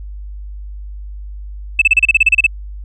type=tone bursts; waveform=sine; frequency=2627 Hz; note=E7; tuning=7 cents flat; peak=-4 dBFS; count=12; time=1.79-2.466 s; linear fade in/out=5 ms; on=27 ms; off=32 ms; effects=tanh soft clip ceiling -2 dBFS + added 50 Hz sine -26 dBFS peak until 2.84 s